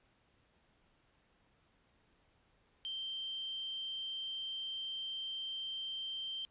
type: tone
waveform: sine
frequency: 3136 Hz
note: G7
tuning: in tune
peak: -38 dBFS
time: 2.85-6.45 s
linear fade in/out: 0 ms
effects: pink hiss -72 dBFS RMS until 6.5 s + resampled to 8000 Hz